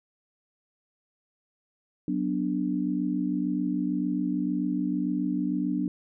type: chord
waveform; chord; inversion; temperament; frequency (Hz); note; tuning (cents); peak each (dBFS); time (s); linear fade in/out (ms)
sine; B minor; second; equal; 185 / 246.9 / 293.7; F#3 / B3 / D4; 0 / 0 / 0; -30 / -30 / -28; 2.08-5.88; 2
effects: none